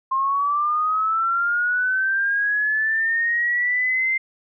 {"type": "linear sweep", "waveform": "sine", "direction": "up", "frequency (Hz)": [1056, 2093], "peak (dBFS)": -18, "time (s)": [0.11, 4.18], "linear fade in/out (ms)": 10, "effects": []}